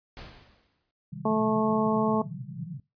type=noise with exponential decay; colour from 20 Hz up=pink; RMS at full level=-41 dBFS; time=0.17-0.91 s; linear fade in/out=0 ms; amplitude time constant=160 ms
type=band-pass noise; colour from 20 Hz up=pink; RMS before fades=-38 dBFS; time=1.12-2.8 s; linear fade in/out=5 ms; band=120 to 190 Hz; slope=96 dB/octave
type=harmonic tone; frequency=217.9 Hz; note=A3; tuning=17 cents flat; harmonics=1 / 2 / 3 / 4 / 5; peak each=-25 / -28 / -30 / -31 / -32 dBFS; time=1.25-2.22 s; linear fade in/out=5 ms
effects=noise-tail reverb RT60 0.2 s tail -18 dB re dry + resampled to 11025 Hz